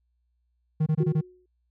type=tone bursts; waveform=triangle; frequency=155.56 Hz; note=D#3; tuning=in tune; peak=-18 dBFS; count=5; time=0.8-1.212 s; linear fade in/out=10 ms; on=64 ms; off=23 ms
type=tone with exponential decay; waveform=sine; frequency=364.2 Hz; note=F#4; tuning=27 cents flat; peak=-24 dBFS; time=1-1.46 s; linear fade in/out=5 ms; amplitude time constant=100 ms
effects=added 60 Hz sine -69 dBFS peak until 1.7 s